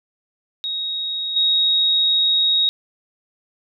sine tone with level steps, 3773 Hz, A#7, 20 cents sharp, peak -22 / -14 dBFS, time 0.64-2.69 s, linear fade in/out 0 ms, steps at 1.36 s, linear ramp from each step 5 ms, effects none

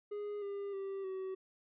triangle tone with pitch steps, 413.3 / 401 / 390.4 / 379.1 Hz, G#4 / G4 / G4 / F#4, -8 / +39 / -7 / +42 cents, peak -36 dBFS, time 0.11-1.35 s, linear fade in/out 10 ms, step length 310 ms, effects resampled to 8000 Hz

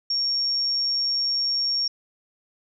sine tone, 5530 Hz, F8, 18 cents flat, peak -21 dBFS, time 0.1-1.88 s, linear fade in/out 5 ms, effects none

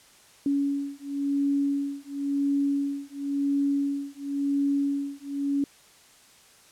sine beating tone pair, 280.6 / 281.55 Hz, C#4 / C#4, +21 / +27 cents, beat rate 0.95 Hz, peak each -27 dBFS, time 0.46-5.64 s, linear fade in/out 2 ms, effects white hiss -55 dBFS RMS until 6.71 s + low-pass 10000 Hz 12 dB/octave

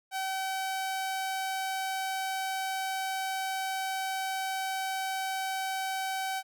sawtooth tone, 765 Hz, G5, 42 cents flat, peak -27 dBFS, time 0.11-6.43 s, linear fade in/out 50 ms, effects none

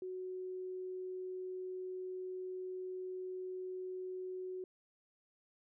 sine tone, 370 Hz, F#4, in tune, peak -40 dBFS, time 0.02-4.64 s, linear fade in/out 2 ms, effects none

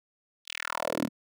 10% pulse tone with high-pass filter sweep, 40.05 Hz, E1, 49 cents flat, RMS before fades -32 dBFS, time 0.45-1.09 s, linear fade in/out 50 ms, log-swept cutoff 3800 to 210 Hz, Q 3.2, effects none

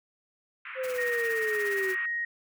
pink band-pass noise, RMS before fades -41 dBFS, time 0.65-2.06 s, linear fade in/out 5 ms, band 1200 to 2600 Hz, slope 48 dB/octave
sine linear sweep, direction down, 527 to 370 Hz, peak -29 dBFS, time 0.75-1.96 s, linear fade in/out 50 ms
white noise with tremolo, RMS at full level -42 dBFS, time 0.83-1.95 s, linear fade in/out 10 ms, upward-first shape triangle, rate 17 Hz, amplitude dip 75%
sine tone with pitch glide, 1864.7 to 1877.7 Hz, A#6 to A#6, 0 to +12 cents, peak -28 dBFS, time 0.98-2.25 s, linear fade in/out 5 ms, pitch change +12 cents, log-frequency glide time 1.54-1.75 s
effects none

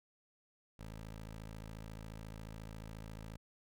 15% pulse tone, 54.2 Hz, A1, 25 cents flat, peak -40 dBFS, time 0.79-3.37 s, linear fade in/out 5 ms, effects none

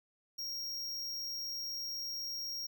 square tone, 5588 Hz, F8, in tune, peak -38 dBFS, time 0.38-2.67 s, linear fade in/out 10 ms, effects none

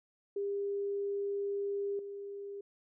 sine tone with level steps, 401.4 Hz, G4, 41 cents sharp, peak -32 / -40 dBFS, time 0.36-2.61 s, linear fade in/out 5 ms, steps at 1.99 s, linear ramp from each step 2 ms, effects none

